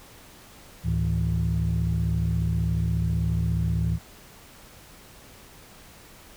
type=tone cluster; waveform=sine; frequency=73 / 109.5 / 164.2 Hz; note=D2 / A2 / E3; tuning=-10 / -8 / -6 cents; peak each=-25 dBFS; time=0.83-3.99 s; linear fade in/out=50 ms; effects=tanh soft clip ceiling -16 dBFS + pink hiss -49 dBFS RMS until 6.36 s